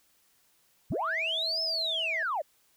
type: linear two-way sweep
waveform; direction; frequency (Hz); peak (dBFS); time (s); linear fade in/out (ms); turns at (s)
sine; up then down; 49.02 to 5290 to 529; -27; 0.9-2.42; 10; 1.62
type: tone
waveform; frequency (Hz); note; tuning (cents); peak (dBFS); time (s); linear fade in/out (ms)
sine; 648; E5; -30; -37; 0.92-2.23; 2
effects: tanh soft clip ceiling -22 dBFS + white hiss -67 dBFS RMS until 2.76 s